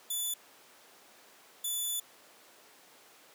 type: tone bursts at uneven times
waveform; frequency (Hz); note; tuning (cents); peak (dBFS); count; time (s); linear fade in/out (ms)
5% pulse; 3483; A7; -18; -24; 2; 0.1-0.34 / 1.64-2; 5
effects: pink hiss -57 dBFS RMS until 3.34 s + high-pass 400 Hz 12 dB/octave